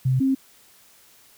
sine tone pair in turn, 130 / 267 Hz, C3 / C4, -11 / +35 cents, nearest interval octave, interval 1246 cents, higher second, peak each -17 dBFS, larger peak neither, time 0.05-0.2 / 0.2-0.35 s, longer neither, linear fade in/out 10 ms, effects white hiss -54 dBFS RMS until 1.37 s

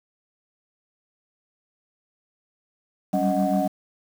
sine tone cluster, 190.4 / 197.4 / 278.6 / 621 / 739 Hz, F#3 / G3 / C#4 / D#5 / F#5, +50 / +12 / +9 / -3 / -2 cents, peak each -25 dBFS, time 3.13-3.68 s, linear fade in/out 10 ms, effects tanh soft clip ceiling -12 dBFS + 7-bit

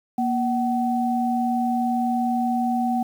sine tone pair together, 237.8 / 755 Hz, A#3 / F#5, +35 / +35 cents, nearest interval octave + minor sixth, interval 2000 cents, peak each -22 / -23 dBFS, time 0.18-3.03 s, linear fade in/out 5 ms, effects 8-bit

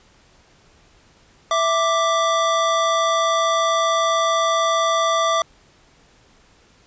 square tone pair together, 659.3 / 1174.7 Hz, E5 / D6, 0 / 0 cents, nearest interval minor seventh, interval 1000 cents, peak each -21 / -19 dBFS, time 1.51-5.42 s, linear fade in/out 2 ms, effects pink hiss -54 dBFS RMS until 6.86 s + resampled to 16000 Hz

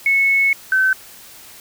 sine tone pair in turn, 2200 / 1532.9 Hz, C#7 / G6, -14 / -39 cents, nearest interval tritone, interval 625 cents, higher first, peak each -12 dBFS, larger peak neither, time 0.06-0.53 / 0.72-0.93 s, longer first, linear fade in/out 2 ms, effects white hiss -41 dBFS RMS until 1.6 s

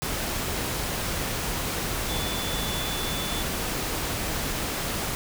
sine tone in noise, 3472 Hz, A7, 24 cents flat, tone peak -34 dBFS, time 2.09-3.42 s, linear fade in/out 0 ms, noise pink, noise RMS -29 dBFS, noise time 0.02-5.15 s, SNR -8 dB, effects none

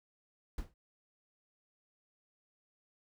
brown noise with exponential decay, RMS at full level -35 dBFS, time 0.58-0.74 s, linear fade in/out 2 ms, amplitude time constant 34 ms, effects none

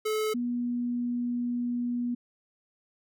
square / sine tone pair in turn, 431.6 / 242.2 Hz, A4 / B3, -33 / -34 cents, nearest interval minor seventh, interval 1001 cents, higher first, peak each -27 dBFS, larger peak neither, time 0.05-0.34 / 0.34-2.15 s, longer second, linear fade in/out 10 ms, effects none

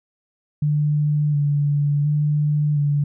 sine tone with vibrato, 146.83 Hz, D3, in tune, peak -16 dBFS, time 0.62-3.04 s, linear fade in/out 5 ms, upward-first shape square, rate 0.7 Hz, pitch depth 23 cents each way, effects none

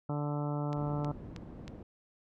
harmonic tone, 146.6 Hz, D3, 3 cents flat, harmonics 1 / 2 / 3 / 4 / 5 / 6 / 7 / 8 / 9, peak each -33 / -38 / -44 / -42 / -45 / -45 / -49 / -52 / -48 dBFS, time 0.09-1.12 s, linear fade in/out 5 ms
click train, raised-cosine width 0.2 ms, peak -28 dBFS, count 4, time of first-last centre 0.73-1.679 s, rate 3.16 Hz
white low-pass noise, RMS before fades -46 dBFS, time 0.76-1.83 s, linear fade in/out 5 ms, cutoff 260 Hz, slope 12 dB/octave
effects none

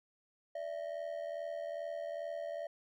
triangle ring-modulated tone, 625 Hz, D#5, 8 cents sharp, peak -33 dBFS, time 0.55-2.67 s, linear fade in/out 5 ms, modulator 41.2 Hz, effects none

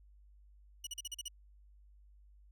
20% pulse tone bursts, 2927 Hz, F#7, 19 cents flat, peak -34 dBFS, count 7, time 0.84-1.283 s, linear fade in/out 5 ms, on 29 ms, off 40 ms, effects added 50 Hz sine -58 dBFS peak until 2.51 s

